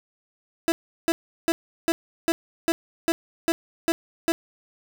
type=tone bursts; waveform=30% pulse; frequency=331.6 Hz; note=E4; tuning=10 cents sharp; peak=-16 dBFS; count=10; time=0.68-4.32 s; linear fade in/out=0 ms; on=40 ms; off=360 ms; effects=none